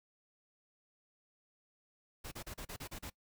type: noise bursts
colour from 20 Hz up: pink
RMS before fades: -45 dBFS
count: 8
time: 2.24-3.101 s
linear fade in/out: 10 ms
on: 77 ms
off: 35 ms
effects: noise-tail reverb RT60 0.1 s tail -22 dB re dry